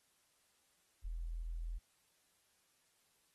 sine tone, 41.51 Hz, E1, 13 cents sharp, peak -39 dBFS, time 1.04-1.79 s, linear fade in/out 20 ms, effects white hiss -75 dBFS RMS until 3.34 s + AAC 32 kbps

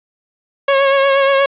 sawtooth tone with vibrato, 549 Hz, C#5, 17 cents flat, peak -6 dBFS, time 0.68-1.46 s, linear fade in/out 5 ms, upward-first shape triangle, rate 8.4 Hz, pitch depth 32 cents each way, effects resampled to 8000 Hz + 7-bit

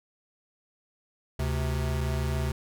square tone pair together, 72.67 / 130 Hz, D2 / C3, -18 / -11 cents, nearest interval minor seventh, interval 1007 cents, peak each -29 / -31 dBFS, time 1.39-2.52 s, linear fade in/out 5 ms, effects none

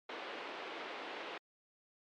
pink band-pass noise, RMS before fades -45 dBFS, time 0.09-1.38 s, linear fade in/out 5 ms, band 330 to 3500 Hz, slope 24 dB/octave, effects MP3 96 kbps

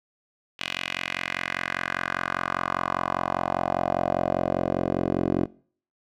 10% pulse tone with band-pass filter sweep, 45.01 Hz, F#1, 47 cents flat, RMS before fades -27 dBFS, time 0.59-5.46 s, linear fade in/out 10 ms, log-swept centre 2900 to 370 Hz, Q 2.5, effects noise-tail reverb RT60 0.5 s tail -23 dB re dry

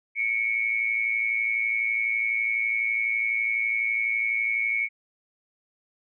sine tone pair together, 2200 / 2312 Hz, C#7 / D7, -14 / -28 cents, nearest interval minor second, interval 86 cents, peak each -24 / -28 dBFS, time 0.15-4.89 s, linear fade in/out 50 ms, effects none

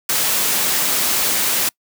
white noise, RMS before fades -18 dBFS, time 0.09-1.69 s, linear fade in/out 5 ms, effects noise-tail reverb RT60 0.1 s tail -26 dB re dry + high-pass 150 Hz 12 dB/octave

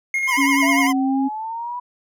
triangle tone with tremolo, 2146 Hz, C7, 43 cents sharp, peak -16 dBFS, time 0.14-0.87 s, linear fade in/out 2 ms, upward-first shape square, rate 11 Hz, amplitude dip 30%
25% pulse tone with vibrato, 1000 Hz, B5, 21 cents sharp, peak -16 dBFS, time 0.27-0.93 s, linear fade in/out 20 ms, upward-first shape triangle, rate 10 Hz, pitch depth 110 cents each way
sine tone with pitch glide, 277.2 to 268.7 Hz, C#4 to C4, 0 to +46 cents, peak -17 dBFS, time 0.37-1.29 s, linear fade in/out 20 ms, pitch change -54 cents, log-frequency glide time 0.74-0.97 s
sine linear sweep, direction up, 659.3 to 987 Hz, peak -25 dBFS, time 0.62-1.8 s, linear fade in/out 10 ms
effects none

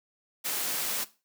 white noise, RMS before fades -31 dBFS, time 0.44-1.05 s, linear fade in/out 20 ms, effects noise-tail reverb RT60 0.3 s tail -17 dB re dry + high-pass 200 Hz 12 dB/octave

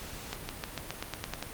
accelerating click train, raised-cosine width 0.2 ms, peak -16 dBFS, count 10, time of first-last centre 0.33-1.426 s, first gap 160 ms, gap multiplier 0.93, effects pink hiss -43 dBFS RMS until 1.53 s + Opus 48 kbps

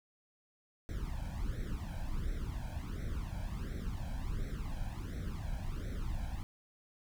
brown noise with flanger, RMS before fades -38 dBFS, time 0.89-6.43 s, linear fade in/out 0 ms, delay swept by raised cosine 0.51 to 1.28 ms, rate 1.4 Hz, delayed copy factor +1, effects none

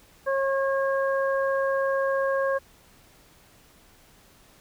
harmonic tone, 543 Hz, C#5, 36 cents flat, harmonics 1 / 2 / 3, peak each -23 / -30 / -31 dBFS, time 0.26-2.59 s, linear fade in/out 20 ms, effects pink hiss -56 dBFS RMS until 4.6 s

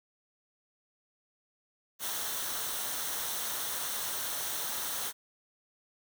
white noise with comb filter, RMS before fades -35 dBFS, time 1.99-5.13 s, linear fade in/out 50 ms, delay 0.41 ms, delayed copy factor -0.5, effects none

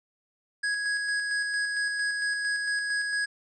square tone with tremolo, 1661.2 Hz, G#6, in tune, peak -26 dBFS, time 0.63-3.26 s, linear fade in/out 10 ms, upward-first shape square, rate 4.4 Hz, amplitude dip 30%, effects resampled to 22050 Hz

